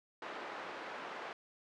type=band-pass noise; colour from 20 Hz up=white; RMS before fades=-45 dBFS; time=0.22-1.33 s; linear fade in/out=2 ms; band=350 to 1400 Hz; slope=12 dB/octave; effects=low-pass 6000 Hz 12 dB/octave